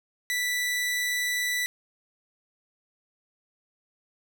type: tone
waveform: sawtooth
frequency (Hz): 1973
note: B6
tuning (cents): -2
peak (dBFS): -22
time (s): 0.3-1.66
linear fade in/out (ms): 0
effects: none